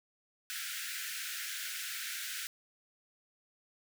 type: high-pass noise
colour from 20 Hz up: pink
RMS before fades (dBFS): -40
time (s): 0.5-2.47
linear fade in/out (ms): 0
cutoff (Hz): 1400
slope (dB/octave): 96
effects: none